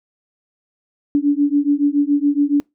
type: beating tone pair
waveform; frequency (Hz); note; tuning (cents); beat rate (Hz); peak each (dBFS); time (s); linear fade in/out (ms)
sine; 284.6 / 291.7; C#4 / D4; +46 / -12; 7.1; -16; 1.15-2.6; 0
effects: noise-tail reverb RT60 0.2 s tail -26 dB re dry